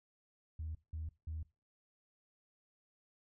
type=tone bursts; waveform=sine; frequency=79.2 Hz; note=D#2; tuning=31 cents sharp; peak=-38 dBFS; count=3; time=0.59-1.43 s; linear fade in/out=5 ms; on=160 ms; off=180 ms; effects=noise-tail reverb RT60 0.3 s tail -22 dB re dry + tanh soft clip ceiling -35 dBFS